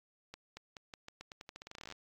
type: accelerating click train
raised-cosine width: 0.2 ms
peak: -29 dBFS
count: 23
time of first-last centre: 0.34-1.923 s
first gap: 230 ms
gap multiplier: 0.86
effects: AAC 64 kbps